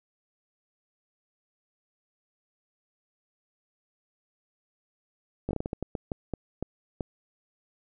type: slowing click train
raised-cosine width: 2 ms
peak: -17 dBFS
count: 13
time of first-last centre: 5.49-7.008 s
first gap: 18 ms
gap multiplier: 1.32
effects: none